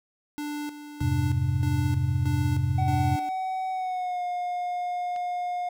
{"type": "tone with tremolo", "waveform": "square", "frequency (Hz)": 295, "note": "D4", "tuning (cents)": 8, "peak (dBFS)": -31, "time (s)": [0.38, 3.29], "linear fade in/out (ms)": 0, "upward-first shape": "square", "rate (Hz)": 1.6, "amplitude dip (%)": 65}
{"type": "chord", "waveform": "sine", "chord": "F minor", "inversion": "none", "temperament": "equal", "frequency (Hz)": [87.31, 103.83, 130.81], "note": ["F2", "Ab2", "C3"], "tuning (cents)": [0, 0, 0], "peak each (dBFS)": [-27, -28, -25], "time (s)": [1.01, 3.16], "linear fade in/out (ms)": 5}
{"type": "tone with pitch glide", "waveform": "triangle", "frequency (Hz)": [753, 714.4], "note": ["F#5", "F5"], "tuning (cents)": [30, 39], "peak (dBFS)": -25, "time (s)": [2.78, 5.69], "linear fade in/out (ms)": 5, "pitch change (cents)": -91, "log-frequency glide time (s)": [3.7, 4.23]}
{"type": "click", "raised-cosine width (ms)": 0.2, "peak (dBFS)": -29, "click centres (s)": 5.162}
{"effects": []}